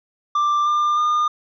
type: tone with pitch steps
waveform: triangle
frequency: 1181 / 1196.8 / 1212.8 Hz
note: D6 / D6 / D#6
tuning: +9 / +32 / -45 cents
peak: -14 dBFS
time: 0.35-1.28 s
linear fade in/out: 5 ms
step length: 310 ms
effects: resampled to 16000 Hz